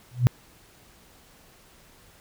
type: tone with exponential growth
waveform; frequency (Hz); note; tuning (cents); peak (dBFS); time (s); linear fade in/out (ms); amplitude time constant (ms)
sine; 123.3; B2; -2; -10; 0.11-0.27; 0; 34
effects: pink hiss -55 dBFS RMS until 2.2 s